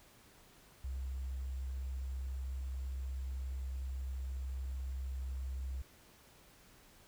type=tone with sample-and-hold; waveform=sine; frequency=65.5 Hz; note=C2; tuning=2 cents sharp; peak=-37 dBFS; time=0.84-5.82 s; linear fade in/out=5 ms; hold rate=7350 Hz; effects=pink hiss -62 dBFS RMS until 7.07 s